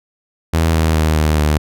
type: tone with pitch steps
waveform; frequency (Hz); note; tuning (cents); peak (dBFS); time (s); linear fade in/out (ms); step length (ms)
sawtooth; 81.5 / 79.96 / 78.45 / 76.97 / 75.52; E2 / D#2 / D#2 / D#2 / D2; -19 / +48 / +15 / -18 / +49; -8; 0.53-1.58; 10; 210
effects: none